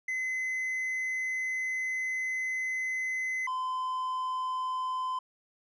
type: tone pair in turn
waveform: triangle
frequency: 2040 / 1023.8 Hz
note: C7 / C6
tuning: -44 / -38 cents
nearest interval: octave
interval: 1194 cents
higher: first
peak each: -28 dBFS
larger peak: neither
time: 0.08-3.47 / 3.47-5.19 s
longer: first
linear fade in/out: 5 ms
effects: resampled to 22050 Hz